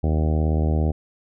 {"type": "harmonic tone", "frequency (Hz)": 77.78, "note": "D#2", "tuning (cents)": 0, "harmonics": [1, 2, 3, 4, 5, 6, 7, 8, 9, 10], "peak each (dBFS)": [-19, -25, -29, -31, -33, -35, -36, -37, -38, -39], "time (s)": [0.03, 0.92], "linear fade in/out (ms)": 10, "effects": []}